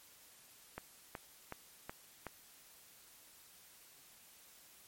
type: click train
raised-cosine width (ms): 0.5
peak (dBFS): -27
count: 5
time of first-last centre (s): 0.78-2.267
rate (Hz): 2.69
effects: white hiss -61 dBFS RMS until 4.87 s + MP3 64 kbps